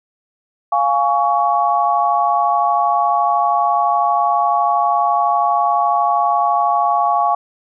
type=chord; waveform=sine; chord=Db major; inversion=first; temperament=equal with one note detuned; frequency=698.5 / 830.6 / 1121.6 Hz; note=F5 / Ab5 / Db6; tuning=0 / 0 / +20 cents; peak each=-17 dBFS; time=0.72-7.35 s; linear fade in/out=5 ms; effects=none